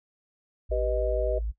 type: tone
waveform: sine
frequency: 54.5 Hz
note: A1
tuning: 16 cents flat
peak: -27 dBFS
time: 0.69-1.52 s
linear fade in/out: 20 ms
type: chord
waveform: sine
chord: G augmented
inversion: none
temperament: equal with one note detuned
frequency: 387.5 / 493.9 / 622.3 Hz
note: G4 / B4 / D#5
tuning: -20 / 0 / 0 cents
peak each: -33 / -30 / -28 dBFS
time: 0.71-1.39 s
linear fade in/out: 10 ms
effects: noise-tail reverb RT60 0.1 s tail -17 dB re dry

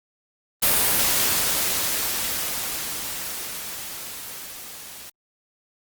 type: noise with level ramp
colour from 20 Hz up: white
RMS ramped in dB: -18 to -40 dBFS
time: 0.62-5.1 s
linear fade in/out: 10 ms
effects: Opus 32 kbps

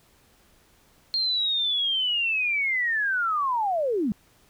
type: linear sweep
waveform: sine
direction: down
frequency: 4237 to 188.5 Hz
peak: -22 dBFS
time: 1.14-4.12 s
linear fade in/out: 0 ms
effects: pink hiss -60 dBFS RMS until 4.49 s

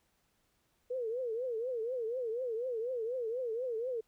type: tone with vibrato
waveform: sine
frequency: 478.1 Hz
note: A#4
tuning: 44 cents sharp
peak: -33 dBFS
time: 0.9-4.01 s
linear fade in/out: 10 ms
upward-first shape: triangle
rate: 4.1 Hz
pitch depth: 180 cents each way
effects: pink hiss -75 dBFS RMS until 4.07 s

